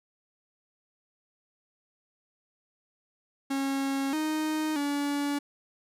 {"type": "tone with pitch steps", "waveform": "45% pulse", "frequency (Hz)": [273, 310.1, 286.6], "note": ["C#4", "D#4", "D4"], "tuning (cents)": [-26, -6, -42], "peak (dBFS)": -27, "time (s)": [3.5, 5.39], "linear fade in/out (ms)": 10, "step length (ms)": 630, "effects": ["resampled to 32000 Hz"]}